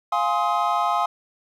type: chord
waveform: triangle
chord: F minor seventh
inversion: none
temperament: equal with one note detuned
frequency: 698.5 / 830.6 / 1046.5 / 1264.8 Hz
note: F5 / Ab5 / C6 / Eb6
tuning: 0 / 0 / 0 / +28 cents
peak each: -23 dBFS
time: 0.12-1.06 s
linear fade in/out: 5 ms
effects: none